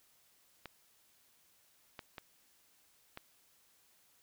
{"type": "clicks", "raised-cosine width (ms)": 0.3, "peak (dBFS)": -28, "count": 4, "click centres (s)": [0.657, 1.992, 2.182, 3.174], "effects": ["white hiss -69 dBFS RMS until 4.22 s"]}